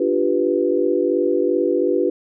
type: chord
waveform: sine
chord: G dominant seventh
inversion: second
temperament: equal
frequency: 293.7 / 349.2 / 392 / 493.9 Hz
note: D4 / F4 / G4 / B4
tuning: 0 / 0 / 0 / 0 cents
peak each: -23 / -20 / -21 / -21 dBFS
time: 0-2.1 s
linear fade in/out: 5 ms
effects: none